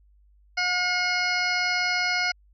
harmonic tone, 721 Hz, F#5, 45 cents flat, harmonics 1 / 2 / 3 / 4 / 6 / 7 / 8, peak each -31 / -28 / -26 / -38 / -32 / -30 / -40 dBFS, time 0.57-2.32 s, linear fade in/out 10 ms, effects added 50 Hz sine -55 dBFS peak until 2.53 s

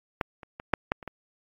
clicks, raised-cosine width 0.5 ms, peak -11 / -28 / -22 / -6 / -9 / -28 / -21 dBFS, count 7, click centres 0.212 / 0.432 / 0.599 / 0.737 / 0.919 / 1.028 / 1.077 s, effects AAC 32 kbps

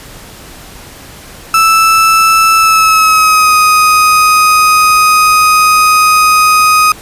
35% pulse tone with pitch glide, 1318.5 to 1250.3 Hz, E6 to D#6, 0 to +8 cents, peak -3 dBFS, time 1.54-6.92 s, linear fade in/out 2 ms, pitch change -92 cents, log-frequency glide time 2.57-3.55 s, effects pink hiss -32 dBFS RMS until 7.01 s + resampled to 32000 Hz

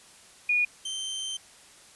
sine / sawtooth tone pair in turn, 2448 / 3117 Hz, D#7 / G7, -29 / -11 cents, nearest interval major third, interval 418 cents, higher second, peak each -21 / -28 dBFS, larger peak first, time 0.49-0.65 / 0.85-1.37 s, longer second, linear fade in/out 5 ms, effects white hiss -53 dBFS RMS until 1.95 s + resampled to 24000 Hz

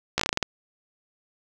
slowing click train, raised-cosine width 0.2 ms, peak -5 dBFS, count 9, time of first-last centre 0.18-0.427 s, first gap 15 ms, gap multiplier 1.2, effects none

